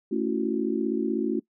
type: chord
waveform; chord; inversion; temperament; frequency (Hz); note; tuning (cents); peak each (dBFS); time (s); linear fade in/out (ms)
sine; F# minor seventh; first; just; 222 / 277.5 / 333 / 370; A3 / C#4 / E4 / F#4; +16 / +2 / +18 / 0; -29; 0.11-1.4; 10
effects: noise-tail reverb RT60 0.1 s tail -21 dB re dry